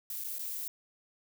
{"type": "noise with dropouts", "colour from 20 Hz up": "violet", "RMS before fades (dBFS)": -38, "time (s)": [0.1, 0.68], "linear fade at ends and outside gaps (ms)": 2, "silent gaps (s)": [[0.239, 0.244], [0.385, 0.392]], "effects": []}